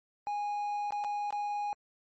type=tone with dropouts; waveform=triangle; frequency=825 Hz; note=G#5; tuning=12 cents flat; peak=-29 dBFS; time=0.27-1.73 s; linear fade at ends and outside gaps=0 ms; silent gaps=0.907-0.923 / 1.04-1.046 / 1.306-1.326 s; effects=MP3 32 kbps